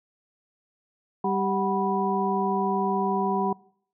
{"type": "harmonic tone with a mistuned harmonic", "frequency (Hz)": 196, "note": "G3", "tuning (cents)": 0, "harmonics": [1, 2, 4, 5], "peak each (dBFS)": [-28, -28, -28, -28], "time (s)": [1.24, 3.53], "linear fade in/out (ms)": 5, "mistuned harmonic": 4, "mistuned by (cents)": -85, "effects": ["noise-tail reverb RT60 0.6 s tail -23 dB re dry"]}